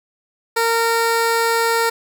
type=tone; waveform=15% pulse; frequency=460 Hz; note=A#4; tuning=23 cents flat; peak=-9 dBFS; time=0.56-1.9 s; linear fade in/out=10 ms; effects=none